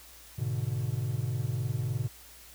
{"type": "chord", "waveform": "triangle", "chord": "G# diminished", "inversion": "none", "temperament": "equal", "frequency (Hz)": [103.83, 123.47, 146.83], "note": ["G#2", "B2", "D3"], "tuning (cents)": [0, 0, 0], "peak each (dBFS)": [-32, -29, -34], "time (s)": [0.38, 2.08], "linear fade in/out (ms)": 10, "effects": ["added 60 Hz sine -57 dBFS peak until 2.54 s", "white hiss -52 dBFS RMS until 2.54 s"]}